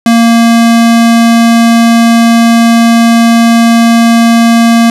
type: tone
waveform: square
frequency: 231.4 Hz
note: A#3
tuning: 13 cents flat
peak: -3 dBFS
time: 0.06-4.9 s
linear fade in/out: 2 ms
effects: low-pass 11000 Hz 12 dB/octave + 7-bit